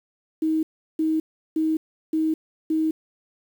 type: tone bursts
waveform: sine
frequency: 316.1 Hz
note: D#4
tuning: 27 cents sharp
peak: -19 dBFS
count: 5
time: 0.42-2.91 s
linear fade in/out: 5 ms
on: 210 ms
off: 360 ms
effects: 8-bit